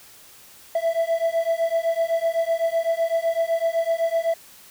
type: beating tone pair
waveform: triangle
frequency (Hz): 659.3 / 667.2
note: E5 / E5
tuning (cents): 0 / +21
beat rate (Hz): 7.9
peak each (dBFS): -21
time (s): 0.75-4.34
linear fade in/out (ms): 5
effects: white hiss -48 dBFS RMS until 4.7 s